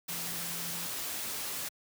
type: tone in noise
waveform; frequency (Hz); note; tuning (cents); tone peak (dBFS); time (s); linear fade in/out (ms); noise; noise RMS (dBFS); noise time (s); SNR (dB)
sine; 171.1; F3; -35; -46; 0.09-0.87; 10; white; -37; 0.08-1.69; -12
effects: high-pass 100 Hz 12 dB/octave